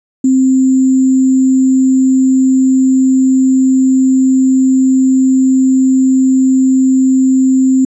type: tone with sample-and-hold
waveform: sine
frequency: 261.6 Hz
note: C4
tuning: in tune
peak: -6 dBFS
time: 0.24-7.85 s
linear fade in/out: 5 ms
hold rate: 7350 Hz
effects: resampled to 24000 Hz